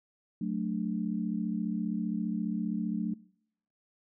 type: chord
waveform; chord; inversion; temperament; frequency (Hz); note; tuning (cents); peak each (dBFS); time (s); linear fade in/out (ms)
sine; D major; first; equal; 185 / 220 / 293.7; F#3 / A3 / D4; 0 / 0 / 0; -33 / -33 / -37; 0.41-3.14; 5
effects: noise-tail reverb RT60 0.7 s tail -23 dB re dry